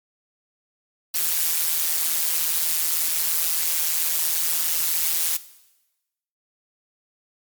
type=noise with amplitude modulation; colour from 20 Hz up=blue; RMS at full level=-19 dBFS; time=1.14-5.37 s; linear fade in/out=5 ms; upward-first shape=sine; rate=163 Hz; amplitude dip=75%; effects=noise-tail reverb RT60 1.0 s tail -17 dB re dry + MP3 96 kbps